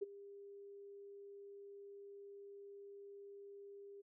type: tone with ADSR envelope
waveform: sine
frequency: 401.1 Hz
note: G4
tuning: 40 cents sharp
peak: -35 dBFS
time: 0.01-4.02 s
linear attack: 16 ms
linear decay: 20 ms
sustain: -17 dB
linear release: 18 ms
effects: none